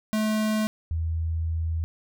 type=tone pair in turn; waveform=square / sine; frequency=215.8 / 81.49 Hz; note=A3 / E2; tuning=-33 / -19 cents; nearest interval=octave + perfect fourth; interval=1686 cents; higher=first; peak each=-23 / -24 dBFS; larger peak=first; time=0.13-0.67 / 0.91-1.84 s; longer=second; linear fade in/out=0 ms; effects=none